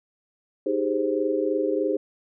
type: chord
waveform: sine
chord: Ab major seventh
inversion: second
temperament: equal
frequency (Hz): 311.1 / 392 / 415.3 / 523.3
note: Eb4 / G4 / Ab4 / C5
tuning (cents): 0 / 0 / 0 / 0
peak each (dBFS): -27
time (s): 0.66-1.97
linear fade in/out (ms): 5
effects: none